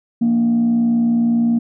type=tone with frequency modulation; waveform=sine; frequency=233.4 Hz; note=A#3; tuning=2 cents sharp; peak=-11 dBFS; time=0.21-1.59 s; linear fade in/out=10 ms; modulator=61.1 Hz; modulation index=0.28; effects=tanh soft clip ceiling -10 dBFS